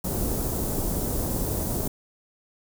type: band-stop noise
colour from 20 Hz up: pink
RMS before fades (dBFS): -27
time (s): 0.04-1.88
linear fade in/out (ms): 5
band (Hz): 580 to 9900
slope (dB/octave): 12
effects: none